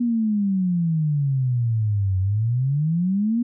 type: exponential two-way sweep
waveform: sine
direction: down then up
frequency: 243.7 to 92.5 to 243.7 Hz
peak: -18 dBFS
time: 0-3.43 s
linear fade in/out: 10 ms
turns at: 2.19 s
effects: none

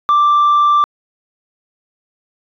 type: tone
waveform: sine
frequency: 1176 Hz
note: D6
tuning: 2 cents sharp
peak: -6 dBFS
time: 0.09-0.84 s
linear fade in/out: 0 ms
effects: tanh soft clip ceiling -7 dBFS

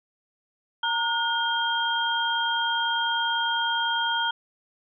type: tone cluster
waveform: sine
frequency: 922 / 1443 / 3205 Hz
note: A#5 / F#6 / G7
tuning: -19 / -44 / +38 cents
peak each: -27 dBFS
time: 0.83-4.31 s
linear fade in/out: 5 ms
effects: none

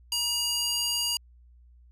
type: tone with high-pass filter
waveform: square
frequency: 953 Hz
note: A#5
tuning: 38 cents sharp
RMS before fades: -28 dBFS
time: 0.12-1.17 s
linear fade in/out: 2 ms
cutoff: 3900 Hz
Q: 1.5
effects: added 60 Hz sine -52 dBFS peak until 1.91 s + resampled to 32000 Hz

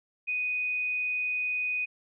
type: tone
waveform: sine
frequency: 2489 Hz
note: D#7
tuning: in tune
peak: -27 dBFS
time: 0.27-1.86 s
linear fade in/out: 20 ms
effects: none

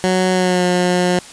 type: tone with pitch glide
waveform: 15% pulse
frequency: 185 to 179.42 Hz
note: F#3 to F3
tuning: 0 to +47 cents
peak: -7 dBFS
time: 0.04-1.19 s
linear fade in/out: 0 ms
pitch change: -53 cents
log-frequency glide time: 0.32-0.64 s
effects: white hiss -37 dBFS RMS until 1.32 s + resampled to 22050 Hz

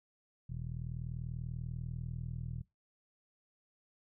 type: tone with low-pass filter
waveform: 15% pulse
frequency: 40.16 Hz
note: E1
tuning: 44 cents flat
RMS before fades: -41 dBFS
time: 0.49-2.62 s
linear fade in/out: 10 ms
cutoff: 140 Hz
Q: 3.3
effects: noise-tail reverb RT60 0.2 s tail -20 dB re dry

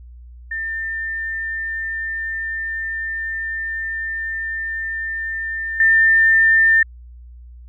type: tone with level steps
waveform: sine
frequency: 1798 Hz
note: A6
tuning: 37 cents sharp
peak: -22 / -10 dBFS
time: 0.51-6.83 s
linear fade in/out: 5 ms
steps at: 5.8 s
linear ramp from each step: 2 ms
effects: added 60 Hz sine -37 dBFS peak until 7.68 s

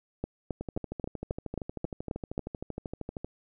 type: two click trains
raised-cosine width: 2 ms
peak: -22 / -18 dBFS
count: 35 / 9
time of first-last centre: 0.61-3.246 / 0.24-2.379 s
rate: 12.9 / 3.74 Hz
effects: none

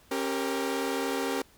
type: chord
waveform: sawtooth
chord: G diminished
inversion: second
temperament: equal with one note detuned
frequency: 272.4 / 392 / 466.2 Hz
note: Db4 / G4 / Bb4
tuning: -30 / 0 / 0 cents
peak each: -28 / -29 / -29 dBFS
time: 0.11-1.42 s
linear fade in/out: 5 ms
effects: pink hiss -59 dBFS RMS until 1.57 s

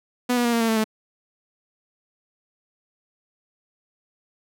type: tone with pitch steps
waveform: sawtooth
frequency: 246.9 / 241.8 / 236.8 / 232 / 227.2 / 222.5 / 217.9 Hz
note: B3 / B3 / A#3 / A#3 / A#3 / A3 / A3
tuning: 0 / -36 / +27 / -8 / -44 / +20 / -17 cents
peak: -15 dBFS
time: 0.29-0.843 s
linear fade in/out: 10 ms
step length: 79 ms
effects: none

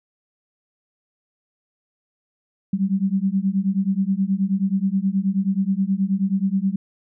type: beating tone pair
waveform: sine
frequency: 189.1 / 198.5 Hz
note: F#3 / G3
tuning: +38 / +22 cents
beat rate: 9.4 Hz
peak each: -21 dBFS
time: 2.73-6.76 s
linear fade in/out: 5 ms
effects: none

